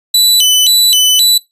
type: tone with vibrato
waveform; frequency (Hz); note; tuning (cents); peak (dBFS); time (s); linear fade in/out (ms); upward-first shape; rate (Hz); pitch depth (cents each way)
sawtooth; 3450; A7; -35; -3; 0.14-1.38; 5; square; 1.9; 240
effects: noise-tail reverb RT60 0.2 s tail -21 dB re dry + resampled to 32000 Hz

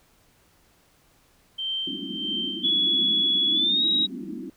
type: tone with tremolo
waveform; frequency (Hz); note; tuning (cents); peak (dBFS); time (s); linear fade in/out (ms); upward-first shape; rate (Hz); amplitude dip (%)
sine; 3128; G7; -4; -25; 1.58-2.7; 10; sine; 1.6; 70
type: band-pass noise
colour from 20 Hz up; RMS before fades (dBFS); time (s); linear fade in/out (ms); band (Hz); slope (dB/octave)
white; -35; 1.87-4.5; 2; 180 to 350; 96
type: tone with pitch glide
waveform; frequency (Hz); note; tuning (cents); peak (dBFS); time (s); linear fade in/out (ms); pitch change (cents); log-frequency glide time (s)
sine; 3382 to 3818; G#7 to A#7; +31 to +41; -19; 2.63-4.07; 20; +210; 3.52-3.84
effects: pink hiss -61 dBFS RMS until 4.56 s

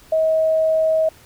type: tone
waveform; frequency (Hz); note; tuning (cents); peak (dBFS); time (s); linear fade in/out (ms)
sine; 637; D#5; +41; -14; 0.12-1.09; 5
effects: pink hiss -48 dBFS RMS until 1.25 s

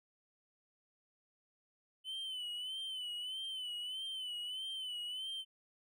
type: tone with vibrato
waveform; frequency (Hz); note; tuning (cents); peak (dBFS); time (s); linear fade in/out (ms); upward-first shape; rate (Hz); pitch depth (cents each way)
triangle; 3025; F#7; +38; -38; 2.04-5.45; 50; sine; 1.6; 73
effects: none

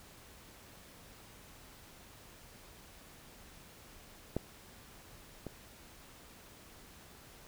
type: clicks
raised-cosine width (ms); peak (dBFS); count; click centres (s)
2; -19 / -27; 2; 4.366 / 5.467
effects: pink hiss -56 dBFS RMS until 7.47 s

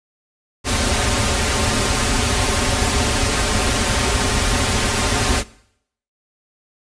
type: noise with comb filter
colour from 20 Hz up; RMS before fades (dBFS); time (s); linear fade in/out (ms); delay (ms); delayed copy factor
pink; -18; 0.64-5.44; 50; 6.1; -0.9
effects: noise-tail reverb RT60 0.7 s tail -20 dB re dry + resampled to 22050 Hz

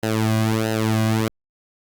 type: tone with flanger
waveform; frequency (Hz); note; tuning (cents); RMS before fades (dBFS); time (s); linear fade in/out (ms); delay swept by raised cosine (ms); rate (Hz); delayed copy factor
sawtooth; 110.3; A2; +5; -20; 0.03-1.28; 0; 0.87 to 2.27; 1.5; -1
effects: Opus 48 kbps

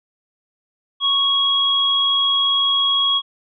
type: tone pair together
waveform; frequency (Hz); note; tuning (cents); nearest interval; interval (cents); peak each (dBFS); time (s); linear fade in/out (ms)
sine; 1108.7 / 3309; C#6 / G#7; 0 / -7; octave + perfect fifth; 1893; -23 / -15; 1-3.22; 50
effects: none

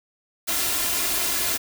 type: noise with comb filter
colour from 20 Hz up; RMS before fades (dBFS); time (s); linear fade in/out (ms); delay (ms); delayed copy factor
white; -24; 0.47-1.58; 20; 2.9; +0.55
effects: none

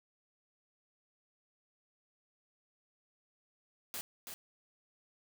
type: noise with echo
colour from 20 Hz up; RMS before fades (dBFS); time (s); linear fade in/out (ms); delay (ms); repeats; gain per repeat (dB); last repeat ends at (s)
white; -41; 3.94-4.01; 0; 330; 1; -5; 4.34
effects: none

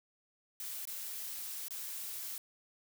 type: noise with dropouts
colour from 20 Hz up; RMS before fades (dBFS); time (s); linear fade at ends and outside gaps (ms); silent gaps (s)
blue; -42; 0.6-2.38; 1; 0.853-0.873 / 1.683-1.707
effects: none

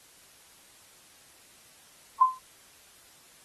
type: tone with exponential decay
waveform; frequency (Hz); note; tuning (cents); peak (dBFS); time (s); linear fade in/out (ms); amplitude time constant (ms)
sine; 1033; C6; -22; -11; 2.21-2.39; 5; 38
effects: white hiss -56 dBFS RMS until 3.44 s + AAC 32 kbps

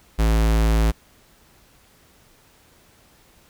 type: tone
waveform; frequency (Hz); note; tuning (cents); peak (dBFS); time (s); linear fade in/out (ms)
square; 55; A1; 0; -16; 0.18-0.92; 20
effects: pink hiss -55 dBFS RMS until 3.49 s

